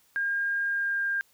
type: tone with pitch glide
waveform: sine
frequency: 1613 to 1602.8 Hz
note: G6 to G6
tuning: +49 to +38 cents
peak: -25 dBFS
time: 0.16-1.21 s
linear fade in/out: 0 ms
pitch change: -11 cents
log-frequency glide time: 0.64-1.02 s
effects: white hiss -64 dBFS RMS until 1.33 s